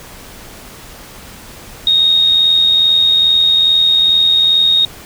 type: tone with amplitude modulation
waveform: sine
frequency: 3729 Hz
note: A#7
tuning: in tune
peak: -6 dBFS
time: 1.87-4.85 s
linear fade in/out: 2 ms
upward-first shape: sine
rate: 82.4 Hz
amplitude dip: 40%
effects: pink hiss -35 dBFS RMS until 5.05 s